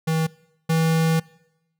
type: tone pair in turn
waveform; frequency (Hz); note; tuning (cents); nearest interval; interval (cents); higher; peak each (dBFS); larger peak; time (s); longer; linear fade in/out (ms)
square; 160.5 / 162.08; E3 / E3; -46 / -29; unison; 17; second; -20 / -18; second; 0.07-0.27 / 0.69-1.2; second; 10
effects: noise-tail reverb RT60 0.9 s tail -23 dB re dry